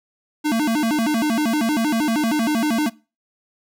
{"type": "tone with vibrato", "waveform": "square", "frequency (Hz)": 261.6, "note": "C4", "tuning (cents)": 0, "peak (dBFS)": -18, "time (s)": [0.44, 2.9], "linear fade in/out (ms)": 20, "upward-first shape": "square", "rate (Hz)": 6.4, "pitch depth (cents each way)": 250, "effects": ["noise-tail reverb RT60 0.3 s tail -21 dB re dry"]}